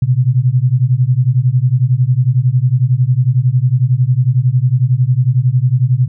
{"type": "beating tone pair", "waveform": "sine", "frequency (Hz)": [121, 132], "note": ["B2", "C3"], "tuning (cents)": [-35, 16], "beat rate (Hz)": 11, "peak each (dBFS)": -12, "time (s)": [0.02, 6.08], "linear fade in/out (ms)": 5, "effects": []}